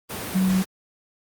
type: tone in noise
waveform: sine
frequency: 187.8 Hz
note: F#3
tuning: 26 cents sharp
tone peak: -17 dBFS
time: 0.34-0.63 s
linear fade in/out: 20 ms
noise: pink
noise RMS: -31 dBFS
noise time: 0.09-0.65 s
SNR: +11 dB
effects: high-pass 100 Hz 12 dB/octave + Opus 32 kbps